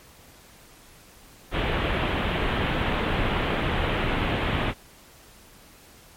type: low-pass noise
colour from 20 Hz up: pink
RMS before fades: -25 dBFS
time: 1.51-4.74 s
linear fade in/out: 50 ms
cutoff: 3400 Hz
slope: 48 dB/octave
effects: pink hiss -51 dBFS RMS until 6.16 s + MP3 64 kbps

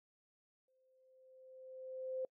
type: tone with exponential growth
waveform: sine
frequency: 519 Hz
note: C5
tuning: 14 cents flat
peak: -36 dBFS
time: 0.68-2.25 s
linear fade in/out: 2 ms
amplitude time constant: 340 ms
effects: noise-tail reverb RT60 0.1 s tail -26 dB re dry

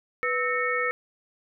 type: tone cluster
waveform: sine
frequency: 493.4 / 1301 / 1831 / 2210 Hz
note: B4 / E6 / A#6 / C#7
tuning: -2 / -23 / -32 / -6 cents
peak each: -29 dBFS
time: 0.23-0.91 s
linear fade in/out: 0 ms
effects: none

